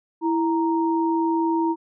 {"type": "tone pair together", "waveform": "sine", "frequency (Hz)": [329.6, 932.2], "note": ["E4", "A#5"], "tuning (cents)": [0, 0], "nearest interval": "octave + tritone", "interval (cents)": 1800, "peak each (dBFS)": [-20, -24], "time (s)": [0.21, 1.76], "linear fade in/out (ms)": 50, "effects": []}